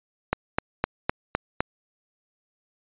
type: click train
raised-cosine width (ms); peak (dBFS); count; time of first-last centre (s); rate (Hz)
0.5; -6; 6; 0.33-1.606; 3.92
effects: resampled to 8000 Hz